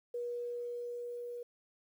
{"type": "tone with level ramp", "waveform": "sine", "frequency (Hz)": 481.3, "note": "B4", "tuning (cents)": -45, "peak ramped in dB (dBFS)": [-35, -40], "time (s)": [0.14, 1.43], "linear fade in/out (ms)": 5, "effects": ["11-bit"]}